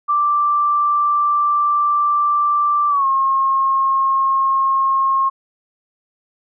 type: tone with pitch glide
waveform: sine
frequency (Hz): 1174.7 to 1077.2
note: D6 to C#6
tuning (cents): 0 to -50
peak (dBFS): -13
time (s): 0.08-5.3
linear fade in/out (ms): 20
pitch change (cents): -150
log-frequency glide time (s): 2.89-3.06
effects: none